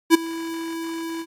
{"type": "tone with ADSR envelope", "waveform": "square", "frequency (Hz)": 329.6, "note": "E4", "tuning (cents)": 0, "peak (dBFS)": -8, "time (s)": [0.1, 1.26], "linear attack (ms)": 44, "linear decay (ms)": 12, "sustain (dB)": -20, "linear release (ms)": 55, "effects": ["AAC 64 kbps"]}